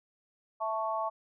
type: chord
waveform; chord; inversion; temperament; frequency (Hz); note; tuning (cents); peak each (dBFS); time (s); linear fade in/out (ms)
sine; A major; second; equal; 659.3 / 880 / 1108.7; E5 / A5 / C#6; 0 / 0 / 0; -34; 0.6-1.1; 20
effects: none